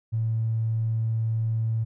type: tone with tanh clipping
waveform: triangle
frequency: 112.3 Hz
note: A2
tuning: 36 cents sharp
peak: -22 dBFS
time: 0.12-1.85 s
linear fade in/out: 20 ms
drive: 2 dB
effects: none

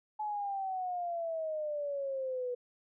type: exponential sweep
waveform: sine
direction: down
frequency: 858 to 487.8 Hz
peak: -33 dBFS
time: 0.19-2.55 s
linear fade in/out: 10 ms
effects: none

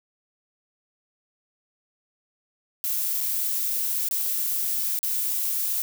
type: noise with dropouts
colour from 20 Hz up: violet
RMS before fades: -26 dBFS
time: 2.84-5.82 s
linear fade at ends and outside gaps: 0 ms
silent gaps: 3.205-3.211 / 4.087-4.111 / 4.99-5.03 s
effects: none

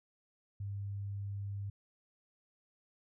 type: tone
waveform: sine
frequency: 100 Hz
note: G2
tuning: 35 cents sharp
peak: -37 dBFS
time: 0.6-1.7 s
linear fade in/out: 5 ms
effects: none

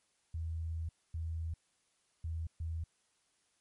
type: tone bursts at uneven times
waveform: sine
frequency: 81.5 Hz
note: E2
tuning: 19 cents flat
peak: -35 dBFS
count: 4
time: 0.34-0.89 / 1.14-1.54 / 2.24-2.47 / 2.6-2.84 s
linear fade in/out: 5 ms
effects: white hiss -75 dBFS RMS until 3.6 s + MP3 48 kbps

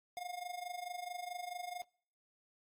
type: tone with amplitude modulation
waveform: square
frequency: 714 Hz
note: F5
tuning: 38 cents sharp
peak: -39 dBFS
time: 0.17-1.82 s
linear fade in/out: 0 ms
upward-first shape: sine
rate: 24.6 Hz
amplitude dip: 80%
effects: noise-tail reverb RT60 0.6 s tail -26 dB re dry + AAC 64 kbps

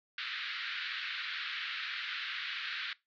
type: band-pass noise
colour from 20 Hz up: pink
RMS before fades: -39 dBFS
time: 0.18-2.93 s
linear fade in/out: 2 ms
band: 1400 to 4200 Hz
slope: 48 dB/octave
effects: noise-tail reverb RT60 0.2 s tail -20 dB re dry

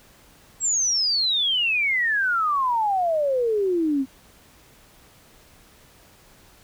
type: exponential sweep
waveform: sine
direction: down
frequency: 7750 to 258.5 Hz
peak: -19 dBFS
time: 0.6-4.06 s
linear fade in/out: 50 ms
effects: pink hiss -53 dBFS RMS until 6.63 s

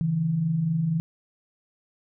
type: tone pair together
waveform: sine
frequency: 139.2 / 163.3 Hz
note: C#3 / E3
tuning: +8 / -16 cents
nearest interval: minor third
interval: 276 cents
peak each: -31 / -22 dBFS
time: 0.01-1 s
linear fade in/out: 0 ms
effects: none

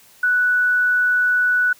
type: tone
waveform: sine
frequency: 1480 Hz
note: F#6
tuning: in tune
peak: -14 dBFS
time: 0.23-1.73 s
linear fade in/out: 5 ms
effects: white hiss -50 dBFS RMS until 1.79 s

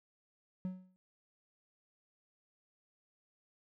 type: tone with exponential decay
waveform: triangle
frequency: 185 Hz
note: F#3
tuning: in tune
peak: -31 dBFS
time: 0.65-0.96 s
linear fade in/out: 0 ms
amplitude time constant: 67 ms
effects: none

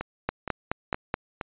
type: two click trains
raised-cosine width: 0.5 ms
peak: -10 / -16 dBFS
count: 5 / 4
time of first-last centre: 0.29-1.141 / 0.01-1.412 s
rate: 4.7 / 2.14 Hz
effects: resampled to 8000 Hz

